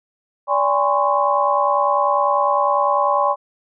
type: tone cluster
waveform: sine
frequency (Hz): 578 / 816 / 1025 / 1095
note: D5 / G#5 / C6 / C#6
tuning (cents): -28 / -31 / -36 / -22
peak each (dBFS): -20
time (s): 0.47-3.36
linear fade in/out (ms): 50
effects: none